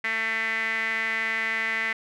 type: tone with band-pass filter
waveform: sawtooth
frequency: 223.4 Hz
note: A3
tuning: 27 cents sharp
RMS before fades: -27 dBFS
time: 0.04-1.93 s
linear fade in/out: 5 ms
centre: 2000 Hz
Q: 7.3
effects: none